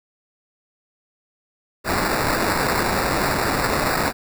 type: noise with sample-and-hold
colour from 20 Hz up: violet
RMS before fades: -21 dBFS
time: 1.84-4.13 s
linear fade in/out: 50 ms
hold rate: 3150 Hz
effects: none

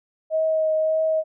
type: tone with vibrato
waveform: sine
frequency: 632 Hz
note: D#5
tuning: 27 cents sharp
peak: -18 dBFS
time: 0.3-1.24 s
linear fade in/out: 50 ms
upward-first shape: triangle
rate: 1.7 Hz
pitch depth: 15 cents each way
effects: none

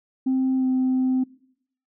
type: tone with pitch glide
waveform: sine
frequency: 261.6 to 258.3 Hz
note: C4 to C4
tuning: 0 to -22 cents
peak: -17 dBFS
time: 0.26-1.24 s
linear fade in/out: 10 ms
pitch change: -22 cents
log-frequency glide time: 0.57-0.66 s
effects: noise-tail reverb RT60 0.7 s tail -22 dB re dry + tanh soft clip ceiling -16 dBFS

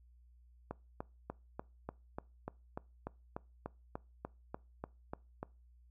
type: click train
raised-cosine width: 1 ms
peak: -26 dBFS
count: 17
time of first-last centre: 0.71-5.43 s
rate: 3.39 Hz
effects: noise-tail reverb RT60 0.3 s tail -23 dB re dry + added 60 Hz sine -60 dBFS peak until 5.9 s

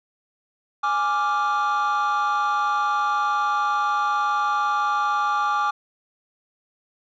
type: chord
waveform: triangle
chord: D diminished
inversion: second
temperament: equal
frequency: 830.6 / 1174.7 / 1396.9 Hz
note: Ab5 / D6 / F6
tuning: 0 / 0 / 0 cents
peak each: -22 / -19 / -25 dBFS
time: 0.83-5.71 s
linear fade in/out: 10 ms
effects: tanh soft clip ceiling -13 dBFS + resampled to 16000 Hz

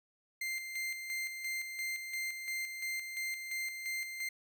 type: tone with tremolo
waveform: 40% pulse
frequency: 2093 Hz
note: C7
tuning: in tune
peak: -34 dBFS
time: 0.41-4.29 s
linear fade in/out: 5 ms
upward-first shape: square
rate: 2.9 Hz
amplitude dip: 50%
effects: none

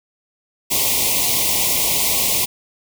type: band-stop noise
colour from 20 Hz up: white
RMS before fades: -18 dBFS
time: 0.7-2.46 s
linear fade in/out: 20 ms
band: 1100 to 2000 Hz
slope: 96 dB/octave
effects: none

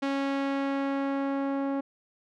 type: tone with low-pass filter sweep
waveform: sawtooth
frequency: 275.6 Hz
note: C#4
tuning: 10 cents flat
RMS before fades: -29 dBFS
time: 0.02-1.81 s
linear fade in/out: 10 ms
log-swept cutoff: 3800 to 1000 Hz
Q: 0.71
effects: none

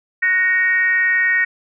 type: tone with frequency modulation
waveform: sine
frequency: 1864.7 Hz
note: A#6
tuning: in tune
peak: -13 dBFS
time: 0.22-1.45 s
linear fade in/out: 10 ms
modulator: 385 Hz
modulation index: 0.63
effects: none

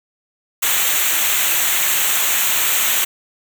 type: noise with comb filter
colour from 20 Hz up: white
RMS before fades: -17 dBFS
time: 0.62-3.05 s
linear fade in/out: 10 ms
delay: 0.2 ms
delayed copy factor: -0.75
effects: none

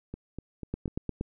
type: two click trains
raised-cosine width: 3 ms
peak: -18 / -24 dBFS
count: 5 / 4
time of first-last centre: 0.74-1.211 / 0.14-0.879 s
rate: 8.5 / 4.06 Hz
effects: none

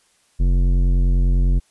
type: tone with tanh clipping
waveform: sine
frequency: 45.07 Hz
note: F#1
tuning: 45 cents flat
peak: -15 dBFS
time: 0.39-1.6 s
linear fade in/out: 20 ms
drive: 13 dB
effects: white hiss -60 dBFS RMS until 1.7 s + resampled to 24000 Hz

